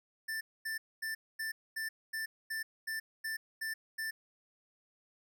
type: tone bursts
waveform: square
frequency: 1774 Hz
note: A6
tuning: 14 cents sharp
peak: -36 dBFS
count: 11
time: 0.28-4.11 s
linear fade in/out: 10 ms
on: 130 ms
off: 240 ms
effects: none